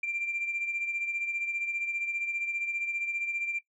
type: beating tone pair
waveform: sine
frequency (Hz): 2366 / 2381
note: D7 / D7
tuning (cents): +12 / +23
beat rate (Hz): 15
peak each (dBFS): -29 / -37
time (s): 0.03-3.59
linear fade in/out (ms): 5
effects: noise-tail reverb RT60 0.1 s tail -19 dB re dry + tanh soft clip ceiling -24 dBFS